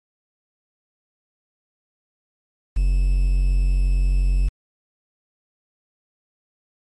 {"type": "tone with quantisation", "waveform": "triangle", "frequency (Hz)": 45.73, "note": "F#1", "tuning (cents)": -20, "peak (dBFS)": -13, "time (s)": [2.76, 4.49], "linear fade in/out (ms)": 10, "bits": 7, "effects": ["MP3 48 kbps"]}